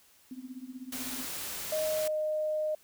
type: tone with tremolo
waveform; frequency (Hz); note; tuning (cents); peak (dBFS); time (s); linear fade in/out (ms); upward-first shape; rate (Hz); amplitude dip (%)
sine; 256.4; C4; -35; -36; 0.31-1.25; 2; triangle; 16; 95
type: noise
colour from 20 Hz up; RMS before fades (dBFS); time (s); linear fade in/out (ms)
white; -38; 0.92-2.08; 5
type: tone with pitch glide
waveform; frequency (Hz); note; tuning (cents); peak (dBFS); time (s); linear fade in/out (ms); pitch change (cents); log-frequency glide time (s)
sine; 622.3 to 615.2; D#5 to D#5; 0 to -20; -28; 1.72-2.75; 5; -20; 1.86-2.16
effects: white hiss -62 dBFS RMS until 2.83 s